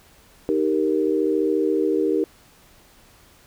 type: chord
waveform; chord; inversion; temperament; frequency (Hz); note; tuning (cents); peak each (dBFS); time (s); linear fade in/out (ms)
sine; Eb major; none; equal; 311.1 / 392 / 466.2; Eb4 / G4 / Bb4; 0 / 0 / 0; -22 / -22 / -23; 0.49-2.24; 0
effects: pink hiss -53 dBFS RMS until 3.46 s